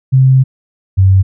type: tone pair in turn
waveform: sine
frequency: 131.7 / 95.43 Hz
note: C3 / G2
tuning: +12 / -46 cents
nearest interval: tritone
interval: 558 cents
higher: first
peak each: -4 dBFS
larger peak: neither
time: 0.12-0.44 / 0.97-1.23 s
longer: first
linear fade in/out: 20 ms
effects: none